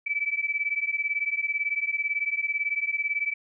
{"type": "beating tone pair", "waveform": "sine", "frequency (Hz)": [2298, 2316], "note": ["D7", "D7"], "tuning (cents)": [-38, -25], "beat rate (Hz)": 18, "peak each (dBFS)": -28, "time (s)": [0.06, 3.34], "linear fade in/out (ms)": 10, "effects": []}